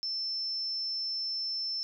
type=tone; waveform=sine; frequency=5320 Hz; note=E8; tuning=15 cents sharp; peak=-31 dBFS; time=0.03-1.83 s; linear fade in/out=0 ms; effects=none

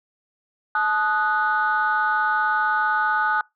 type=chord; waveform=sine; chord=D# diminished; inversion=second; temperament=equal with one note detuned; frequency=862.9 / 1244.5 / 1480 Hz; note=A5 / D#6 / F#6; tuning=-34 / 0 / 0 cents; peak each=-23 / -23 / -21 dBFS; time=0.75-3.41 s; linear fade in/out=2 ms; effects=noise-tail reverb RT60 0.2 s tail -25 dB re dry + tanh soft clip ceiling -11 dBFS

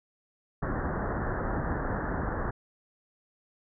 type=low-pass noise; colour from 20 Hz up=pink; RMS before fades=-31 dBFS; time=0.62-2.51 s; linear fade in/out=10 ms; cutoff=1800 Hz; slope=96 dB/octave; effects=none

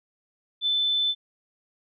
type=tone; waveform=sine; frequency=3520 Hz; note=A7; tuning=in tune; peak=-21 dBFS; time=0.61-1.15 s; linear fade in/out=50 ms; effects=none

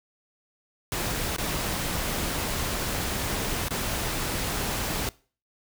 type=noise with dropouts; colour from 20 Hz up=pink; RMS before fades=-29 dBFS; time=0.92-5.09 s; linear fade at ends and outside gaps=1 ms; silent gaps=1.364-1.383 / 3.684-3.707 s; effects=noise-tail reverb RT60 0.4 s tail -22 dB re dry

